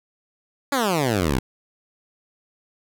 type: exponential sweep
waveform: 10% pulse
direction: down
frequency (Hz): 290.6 to 59.1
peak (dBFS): -11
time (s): 0.72-1.39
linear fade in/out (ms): 5
effects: none